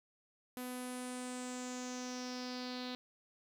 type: tone with low-pass filter sweep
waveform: sawtooth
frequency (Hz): 250.5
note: B3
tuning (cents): +25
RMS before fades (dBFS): -43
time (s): 0.57-2.95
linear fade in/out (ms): 0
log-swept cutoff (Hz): 12000 to 4000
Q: 5.3
effects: 11-bit